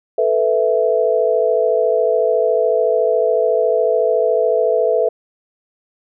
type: chord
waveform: sine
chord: A suspended second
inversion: none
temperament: equal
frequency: 440 / 493.9 / 659.3 Hz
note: A4 / B4 / E5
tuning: 0 / 0 / 0 cents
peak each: -17 dBFS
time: 0.18-5.09 s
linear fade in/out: 5 ms
effects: none